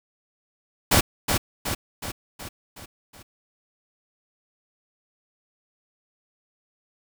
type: noise with echo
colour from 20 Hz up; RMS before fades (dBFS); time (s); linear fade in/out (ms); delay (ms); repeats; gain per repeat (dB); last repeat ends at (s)
pink; -17; 0.91-1.01; 10; 370; 6; -5; 3.23
effects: none